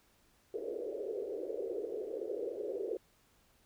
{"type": "band-pass noise", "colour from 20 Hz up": "pink", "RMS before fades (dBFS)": -39, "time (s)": [0.54, 2.97], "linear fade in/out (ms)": 0, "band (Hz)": [380, 500], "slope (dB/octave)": 48, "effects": ["pink hiss -69 dBFS RMS until 3.65 s"]}